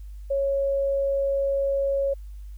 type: tone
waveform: sine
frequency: 552 Hz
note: C#5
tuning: 7 cents flat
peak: -21 dBFS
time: 0.3-2.14 s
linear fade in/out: 10 ms
effects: added 50 Hz sine -36 dBFS peak until 2.57 s + white hiss -65 dBFS RMS until 2.57 s